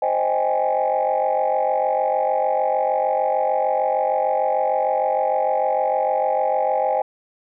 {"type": "chord", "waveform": "sine", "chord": "Ab major seventh", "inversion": "first", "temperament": "equal", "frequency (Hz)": [523.3, 622.3, 784, 830.6], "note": ["C5", "Eb5", "G5", "Ab5"], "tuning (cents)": [0, 0, 0, 0], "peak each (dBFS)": -22, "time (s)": [0.02, 7.02], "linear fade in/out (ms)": 5, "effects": ["tanh soft clip ceiling -11 dBFS"]}